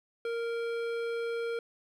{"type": "tone with hard clipping", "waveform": "triangle", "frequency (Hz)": 465, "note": "A#4", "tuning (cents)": -4, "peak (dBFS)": -33, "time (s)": [0.25, 1.59], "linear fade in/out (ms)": 2, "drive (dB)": 17, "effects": []}